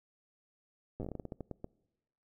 slowing click train, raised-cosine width 2 ms, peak -27 dBFS, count 15, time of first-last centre 1-1.644 s, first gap 8 ms, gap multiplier 1.24, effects noise-tail reverb RT60 1.0 s tail -24 dB re dry

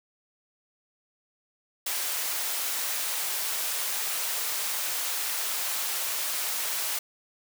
white high-pass noise, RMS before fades -30 dBFS, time 1.86-6.99 s, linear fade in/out 5 ms, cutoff 580 Hz, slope 12 dB/octave, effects none

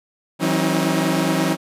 sawtooth tone cluster, 163.1 / 188.2 / 269.2 / 316.9 Hz, E3 / F#3 / C4 / D#4, -18 / +30 / +49 / +32 cents, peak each -19 dBFS, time 0.39-1.57 s, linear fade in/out 50 ms, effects resampled to 32000 Hz

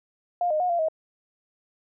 sine tone with pitch steps, 705 / 615 / 722 / 688 / 635 Hz, F5 / D#5 / F#5 / F5 / D#5, +16 / -20 / -43 / -26 / +35 cents, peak -21 dBFS, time 0.41-0.885 s, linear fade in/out 2 ms, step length 95 ms, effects none

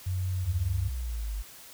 sine tone with pitch glide, 92.5 to 95.49 Hz, F#2 to G2, 0 to -45 cents, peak -27 dBFS, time 0.06-0.89 s, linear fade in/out 10 ms, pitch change +55 cents, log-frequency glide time 0.49-0.77 s
sine exponential sweep, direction down, 82.41 to 49 Hz, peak -30 dBFS, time 0.43-1.43 s, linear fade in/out 20 ms
effects white hiss -49 dBFS RMS until 1.73 s

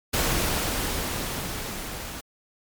pink noise with level ramp, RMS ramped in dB -23 to -36 dBFS, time 0.13-2.21 s, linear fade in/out 10 ms, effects MP3 96 kbps

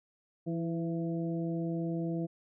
harmonic tone with a mistuned harmonic, 167.4 Hz, E3, 27 cents sharp, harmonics 1 / 2 / 3 / 4, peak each -33 / -35 / -43 / -44 dBFS, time 0.46-2.27 s, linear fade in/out 20 ms, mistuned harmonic 2, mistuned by -21 cents, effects none

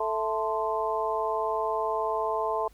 harmonic tone with a mistuned harmonic, 220 Hz, A3, in tune, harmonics 2 / 3 / 4 / 5, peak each -31 / -31 / -31 / -31 dBFS, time 0-2.68 s, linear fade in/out 5 ms, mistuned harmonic 5, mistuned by -95 cents, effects added 50 Hz sine -55 dBFS peak until 2.73 s + pink hiss -62 dBFS RMS until 2.73 s

